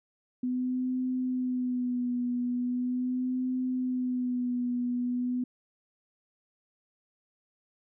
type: tone with vibrato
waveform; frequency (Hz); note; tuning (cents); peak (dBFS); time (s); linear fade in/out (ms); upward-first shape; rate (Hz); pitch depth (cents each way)
sine; 250; B3; +21; -27; 0.43-5.44; 5; sine; 0.4; 36
effects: none